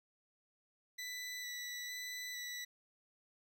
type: tone with vibrato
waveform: 20% pulse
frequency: 1975.5 Hz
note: B6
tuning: in tune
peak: -37 dBFS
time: 0.98-2.65 s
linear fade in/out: 10 ms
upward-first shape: square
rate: 1.1 Hz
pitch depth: 11 cents each way
effects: none